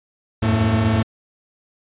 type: tone cluster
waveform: 45% pulse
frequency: 83.5 / 92.7 / 108.2 / 224.5 Hz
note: E2 / F#2 / A2 / A3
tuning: +23 / +4 / -29 / +35 cents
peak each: -26 / -26 / -18 / -20 dBFS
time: 0.42-1.03 s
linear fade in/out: 10 ms
effects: resampled to 8000 Hz